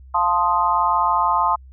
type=chord; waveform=sine; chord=F dominant seventh; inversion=none; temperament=equal; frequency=698.5 / 880 / 1046.5 / 1244.5 Hz; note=F5 / A5 / C6 / Eb6; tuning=0 / 0 / 0 / 0 cents; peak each=-25 / -20 / -19 / -22 dBFS; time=0.14-1.56 s; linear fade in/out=10 ms; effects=added 65 Hz sine -40 dBFS peak until 1.72 s